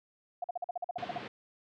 sine tone bursts, 710 Hz, F5, 28 cents sharp, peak -31 dBFS, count 12, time 0.42-1.179 s, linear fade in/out 5 ms, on 22 ms, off 45 ms
pink band-pass noise, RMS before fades -44 dBFS, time 0.98-1.28 s, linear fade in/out 5 ms, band 130 to 3600 Hz, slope 24 dB/octave
effects none

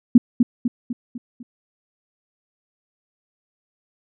sine tone with echo, 241.5 Hz, B3, 39 cents flat, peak -4 dBFS, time 0.15-0.18 s, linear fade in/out 5 ms, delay 250 ms, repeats 5, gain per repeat -6 dB, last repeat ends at 1.43 s, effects none

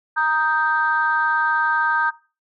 sine chord, Eb major, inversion second, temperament equal, 932.3 / 1244.5 / 1568 Hz, Bb5 / Eb6 / G6, 0 / 0 / 0 cents, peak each -21 / -23 / -19 dBFS, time 0.16-2.11 s, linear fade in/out 20 ms, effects noise-tail reverb RT60 0.3 s tail -17 dB re dry + tanh soft clip ceiling -7 dBFS

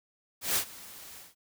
white noise with ADSR envelope, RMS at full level -26 dBFS, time 0.41-1.35 s, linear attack 150 ms, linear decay 85 ms, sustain -21 dB, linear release 170 ms, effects none

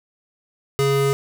square tone pair together, 138.49 / 415.3 Hz, C#3 / G#4, -1 / 0 cents, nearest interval octave + perfect fifth, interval 1901 cents, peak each -21 dBFS, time 0.79-1.13 s, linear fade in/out 0 ms, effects none

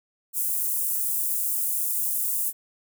white high-pass noise, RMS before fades -26 dBFS, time 0.33-2.53 s, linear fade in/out 50 ms, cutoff 8800 Hz, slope 24 dB/octave, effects none

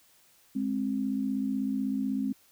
sine tone pair together, 208.3 / 264.4 Hz, G#3 / C4, +5 / +18 cents, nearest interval major third, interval 413 cents, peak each -31 / -29 dBFS, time 0.55-2.33 s, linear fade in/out 10 ms, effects white hiss -62 dBFS RMS until 2.51 s

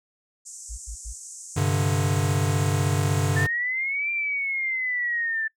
white band-pass noise, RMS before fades -41 dBFS, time 0.45-3.45 s, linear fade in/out 20 ms, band 6300 to 8400 Hz, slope 48 dB/octave
sine tone bursts, 54.5 Hz, A1, 16 cents flat, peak -32 dBFS, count 3, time 0.69-1.135 s, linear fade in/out 20 ms, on 89 ms, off 89 ms
square chord, G suspended fourth, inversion none, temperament equal, 98 / 130.81 / 146.83 Hz, G2 / C3 / D3, 0 / 0 / 0 cents, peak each -25 / -29 / -25 dBFS, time 1.56-3.47 s, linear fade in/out 10 ms
sine exponential two-way sweep, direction up then down, 1760 to 2377 to 1760 Hz, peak -24 dBFS, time 3.36-5.48 s, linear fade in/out 10 ms, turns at 4.11 s
effects noise-tail reverb RT60 0.1 s tail -21 dB re dry

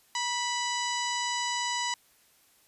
harmonic tone with a mistuned harmonic, 987.8 Hz, B5, in tune, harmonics 1 / 2 / 3 / 4 / 5 / 6 / 7 / 8, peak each -32 / -35 / -37 / -38 / -39 / -40 / -40 / -41 dBFS, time 0.15-1.94 s, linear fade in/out 2 ms, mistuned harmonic 1, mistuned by -43 cents, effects white hiss -63 dBFS RMS until 2.67 s + resampled to 32000 Hz

